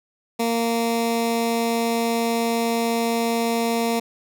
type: tone with notch filter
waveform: 15% pulse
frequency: 231.3 Hz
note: A#3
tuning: 13 cents flat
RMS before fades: -22 dBFS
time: 0.39-4 s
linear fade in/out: 10 ms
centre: 1500 Hz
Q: 1.7
effects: none